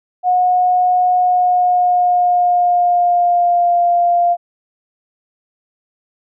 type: tone with pitch glide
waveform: sine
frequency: 726 to 697.6 Hz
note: F#5 to F5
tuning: -33 to -2 cents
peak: -10 dBFS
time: 0.23-4.37 s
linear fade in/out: 50 ms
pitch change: -69 cents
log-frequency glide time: 1.16-3.81 s
effects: none